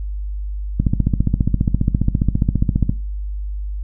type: click train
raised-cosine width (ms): 5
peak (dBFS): -3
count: 32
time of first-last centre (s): 0.8-2.895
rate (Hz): 14.8
effects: noise-tail reverb RT60 0.3 s tail -17 dB re dry + added 50 Hz sine -22 dBFS peak until 3.83 s